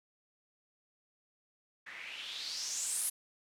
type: noise with low-pass filter sweep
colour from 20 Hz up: blue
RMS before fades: -39 dBFS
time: 1.86-3.1 s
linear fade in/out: 10 ms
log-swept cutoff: 1800 to 11000 Hz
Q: 4.4
effects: none